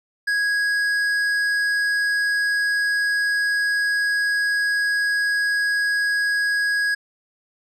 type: tone with tanh clipping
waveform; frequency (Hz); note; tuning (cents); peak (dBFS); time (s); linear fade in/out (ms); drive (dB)
sine; 1656; G#6; -5; -20; 0.27-6.95; 10; 10
effects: none